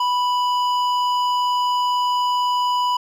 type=tone with hard clipping; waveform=sine; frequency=987.8 Hz; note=B5; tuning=in tune; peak=-19 dBFS; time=0-2.97 s; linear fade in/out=5 ms; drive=10 dB; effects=none